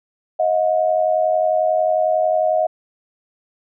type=tone pair together; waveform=sine; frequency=630 / 721.1 Hz; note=D#5 / F#5; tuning=+21 / -45 cents; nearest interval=major second; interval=234 cents; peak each=-16 / -19 dBFS; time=0.39-2.67 s; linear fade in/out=10 ms; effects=none